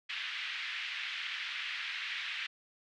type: band-pass noise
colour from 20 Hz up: pink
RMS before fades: -39 dBFS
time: 0.09-2.47 s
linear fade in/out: 10 ms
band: 1800 to 3400 Hz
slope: 24 dB/octave
effects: none